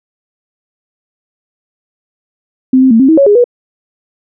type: tone with pitch steps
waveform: sine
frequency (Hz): 259.3 / 261.9 / 225.3 / 266.7 / 320.2 / 555 / 412.2 / 485.5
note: C4 / C4 / A3 / C4 / D#4 / C#5 / G#4 / B4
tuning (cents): -15 / +2 / +41 / +33 / +50 / +2 / -13 / -30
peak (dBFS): -3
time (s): 2.73-3.442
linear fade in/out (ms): 5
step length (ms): 89
effects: none